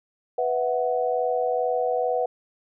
sine chord, B suspended fourth, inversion none, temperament just, 493.9 / 658.5 / 740.8 Hz, B4 / E5 / F#5, 0 / -2 / +2 cents, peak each -24 / -28 / -26 dBFS, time 0.38-2.26 s, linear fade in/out 5 ms, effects none

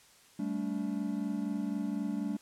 triangle chord, G suspended second, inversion none, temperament equal with one note detuned, 196 / 220 / 286.8 Hz, G3 / A3 / D4, 0 / 0 / -41 cents, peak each -34 dBFS, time 0.39-2.37 s, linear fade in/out 5 ms, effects white hiss -60 dBFS RMS until 2.41 s + low-pass 10000 Hz 12 dB/octave

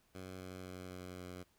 10% pulse tone with pitch steps, 93 / 92.36 / 91.72 / 91.09 / 90.46 Hz, F#2 / F#2 / F#2 / F#2 / F#2, +9 / -3 / -15 / -27 / -39 cents, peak -38 dBFS, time 0.14-1.44 s, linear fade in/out 20 ms, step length 260 ms, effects pink hiss -73 dBFS RMS until 1.58 s

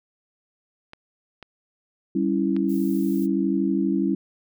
clicks, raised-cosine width 0.3 ms, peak -24 dBFS, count 3, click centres 0.934 / 1.427 / 2.565 s
sine chord, C# diminished, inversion second, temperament equal, 196 / 277.2 / 329.6 Hz, G3 / C#4 / E4, 0 / 0 / 0 cents, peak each -24 dBFS, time 2.15-4.15 s, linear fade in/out 5 ms
violet noise, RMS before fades -44 dBFS, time 2.68-3.27 s, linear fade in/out 20 ms
effects none

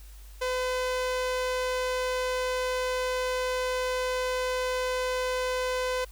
sawtooth tone with low-pass filter, 507 Hz, B4, 45 cents sharp, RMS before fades -29 dBFS, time 0.41-6.05 s, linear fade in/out 10 ms, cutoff 9500 Hz, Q 0.56, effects added 50 Hz sine -44 dBFS peak until 6.11 s + white hiss -56 dBFS RMS until 6.11 s

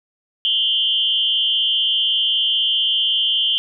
sine tone with amplitude modulation, 3122 Hz, G7, 8 cents flat, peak -11 dBFS, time 0.45-3.58 s, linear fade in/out 0 ms, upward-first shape sine, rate 255 Hz, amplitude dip 95%, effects none

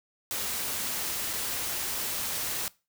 white noise with dropouts, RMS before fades -32 dBFS, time 0.31-2.68 s, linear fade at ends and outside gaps 0 ms, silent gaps 1.331-1.335 s, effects noise-tail reverb RT60 0.3 s tail -22 dB re dry

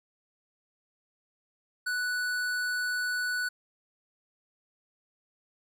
sine tone with tanh clipping, 1482 Hz, F#6, 2 cents sharp, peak -30 dBFS, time 1.86-3.49 s, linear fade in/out 10 ms, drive 17 dB, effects none

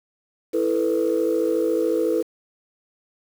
sine chord, E suspended fourth, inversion none, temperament equal, 329.6 / 440 / 493.9 Hz, E4 / A4 / B4, 0 / 0 / 0 cents, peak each -22 dBFS, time 0.53-2.23 s, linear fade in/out 20 ms, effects tanh soft clip ceiling -12 dBFS + 7-bit

